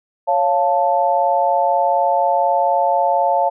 sine chord, Db augmented, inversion none, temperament equal, 554.4 / 698.5 / 880 Hz, Db5 / F5 / A5, 0 / 0 / 0 cents, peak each -19 / -17 / -17 dBFS, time 0.27-3.5 s, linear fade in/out 20 ms, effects none

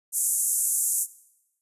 white band-pass noise, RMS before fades -25 dBFS, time 0.12-1.07 s, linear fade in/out 50 ms, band 7000 to 12000 Hz, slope 48 dB/octave, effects noise-tail reverb RT60 0.9 s tail -19 dB re dry + resampled to 32000 Hz

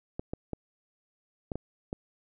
clicks, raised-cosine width 2 ms, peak -20 dBFS, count 6, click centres 0.195 / 0.335 / 0.533 / 1.518 / 1.556 / 1.929 s, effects none

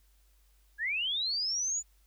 sine linear sweep, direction up, 1621 to 7040 Hz, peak -29 dBFS, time 0.78-1.83 s, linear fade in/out 50 ms, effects added 50 Hz sine -62 dBFS peak until 2.06 s + white hiss -71 dBFS RMS until 2.06 s

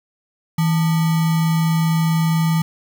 sine tone with sample-and-hold, 162.3 Hz, E3, 27 cents flat, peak -14 dBFS, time 0.58-2.62 s, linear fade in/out 5 ms, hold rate 1050 Hz, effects none

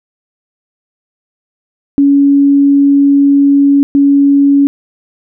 sine tone bursts at uneven times, 280.9 Hz, C#4, 23 cents sharp, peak -4 dBFS, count 2, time 1.98-3.83 / 3.95-4.67 s, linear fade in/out 0 ms, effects none

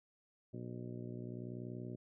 harmonic tone with a mistuned harmonic, 60.6 Hz, B1, 32 cents flat, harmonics 2 / 3 / 4 / 5 / 6 / 7 / 8 / 9 / 10, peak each -46 / -50 / -49 / -54 / -50 / -60 / -62 / -64 / -59 dBFS, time 0.53-1.96 s, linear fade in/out 10 ms, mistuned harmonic 9, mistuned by -66 cents, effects none

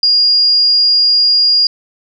sine tone, 4841 Hz, D#8, 48 cents flat, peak -7 dBFS, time 0.03-1.67 s, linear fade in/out 2 ms, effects none

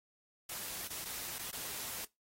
white noise with dropouts, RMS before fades -42 dBFS, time 0.49-2.05 s, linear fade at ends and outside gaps 5 ms, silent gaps 0.878-0.902 / 1.046-1.055 / 1.384-1.392 / 1.509-1.527 s, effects noise-tail reverb RT60 0.2 s tail -22 dB re dry + AAC 48 kbps

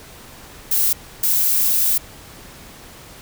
violet noise bursts at uneven times, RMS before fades -17 dBFS, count 2, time 0.71-0.93 / 1.23-1.98 s, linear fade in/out 5 ms, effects pink hiss -41 dBFS RMS until 3.21 s

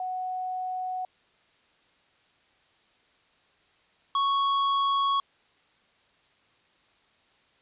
sine / square tone pair in turn, 740 / 1108.7 Hz, F#5 / C#6, 0 / 0 cents, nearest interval perfect fifth, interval 700 cents, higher second, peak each -29 / -23 dBFS, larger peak second, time 0-1.05 / 4.15-5.2 s, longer neither, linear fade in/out 2 ms, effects white hiss -64 dBFS RMS until 7.61 s + resampled to 8000 Hz

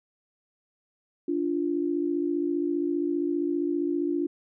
sine tone pair together, 291.3 / 346.4 Hz, D4 / F4, -14 / -14 cents, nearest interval minor third, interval 300 cents, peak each -27 dBFS, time 1.28-4.27 s, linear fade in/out 5 ms, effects none

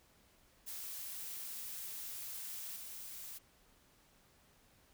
blue noise with level steps, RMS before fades -45 / -48 dBFS, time 0.66-3.39 s, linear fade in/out 20 ms, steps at 2.76 s, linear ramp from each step 2 ms, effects pink hiss -68 dBFS RMS until 4.93 s

